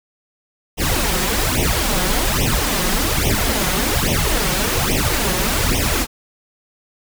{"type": "noise with flanger", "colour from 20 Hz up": "pink", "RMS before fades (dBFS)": -18, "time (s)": [0.77, 6.07], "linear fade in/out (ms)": 50, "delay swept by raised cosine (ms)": [0.33, 5.53], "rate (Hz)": 1.2, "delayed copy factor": 0.95, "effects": []}